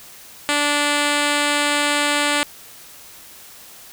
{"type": "tone with low-pass filter", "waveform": "5% pulse", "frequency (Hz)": 291.8, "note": "D4", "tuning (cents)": -11, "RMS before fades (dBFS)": -19, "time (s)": [0.49, 2.43], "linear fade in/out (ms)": 0, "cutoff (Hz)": 8300, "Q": 1.3, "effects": ["white hiss -42 dBFS RMS until 3.92 s"]}